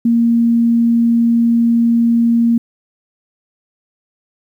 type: tone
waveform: sine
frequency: 233.1 Hz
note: A#3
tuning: in tune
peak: -9 dBFS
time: 0.05-2.58 s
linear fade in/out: 5 ms
effects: 8-bit